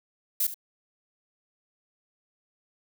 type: noise with echo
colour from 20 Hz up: violet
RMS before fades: -25 dBFS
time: 0.4-0.47 s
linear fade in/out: 5 ms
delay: 73 ms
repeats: 1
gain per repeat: -13 dB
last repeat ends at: 0.543 s
effects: none